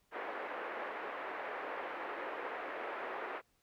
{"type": "band-pass noise", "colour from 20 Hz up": "pink", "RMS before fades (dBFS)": -42, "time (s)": [0.11, 3.42], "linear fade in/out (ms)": 50, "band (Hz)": [400, 2100], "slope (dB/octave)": 24, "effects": ["pink hiss -75 dBFS RMS until 3.62 s"]}